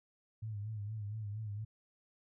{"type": "tone with vibrato", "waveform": "sine", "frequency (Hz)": 106, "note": "G#2", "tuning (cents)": 36, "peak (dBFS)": -38, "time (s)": [0.42, 1.65], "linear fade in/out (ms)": 10, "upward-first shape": "sine", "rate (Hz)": 4.3, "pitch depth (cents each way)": 78, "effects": []}